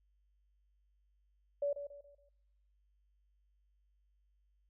sine tone with echo, 572 Hz, D5, 46 cents flat, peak -31 dBFS, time 1.62-1.73 s, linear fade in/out 5 ms, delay 140 ms, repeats 4, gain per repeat -9 dB, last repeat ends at 2.29 s, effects noise-tail reverb RT60 1.0 s tail -25 dB re dry + added 50 Hz sine -70 dBFS peak until 4.69 s

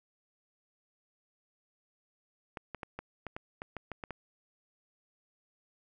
clicks, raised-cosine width 0.5 ms, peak -24 dBFS, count 11, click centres 2.572 / 2.747 / 2.832 / 2.99 / 3.267 / 3.365 / 3.619 / 3.767 / 3.917 / 4.038 / 4.107 s, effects none

